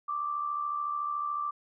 sine tone with amplitude modulation, 1174 Hz, D6, 1 cent flat, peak -27 dBFS, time 0.08-1.51 s, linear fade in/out 10 ms, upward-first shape sine, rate 73.8 Hz, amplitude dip 55%, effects none

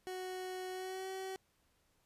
30% pulse tone with pitch glide, 370 to 380.2 Hz, F#4 to F#4, 0 to +47 cents, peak -38 dBFS, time 0.07-1.36 s, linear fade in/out 0 ms, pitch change +47 cents, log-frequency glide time 0.71-1.08 s, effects pink hiss -75 dBFS RMS until 2.05 s + resampled to 32000 Hz

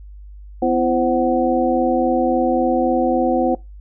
sine tone cluster, 251.5 / 335.1 / 521 / 745 Hz, B3 / E4 / C5 / F#5, +32 / +29 / -7 / +12 cents, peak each -20 dBFS, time 0.62-3.55 s, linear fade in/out 5 ms, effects noise-tail reverb RT60 0.2 s tail -21 dB re dry + added 50 Hz sine -35 dBFS peak until 3.8 s

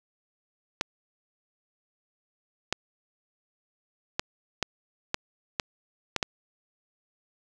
clicks, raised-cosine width 0.2 ms, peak -8 dBFS, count 8, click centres 0.811 / 2.726 / 4.195 / 4.627 / 5.144 / 5.598 / 6.163 / 6.228 s, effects none

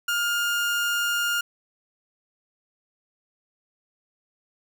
30% pulse tone, 1413 Hz, F6, 20 cents sharp, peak -20 dBFS, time 0.08-1.41 s, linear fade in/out 5 ms, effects none

